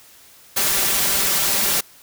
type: noise with comb filter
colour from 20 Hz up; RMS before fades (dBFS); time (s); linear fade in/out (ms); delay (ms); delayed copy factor
white; -19; 0.56-1.81; 10; 5.1; +0.5
effects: white hiss -48 dBFS RMS until 2.02 s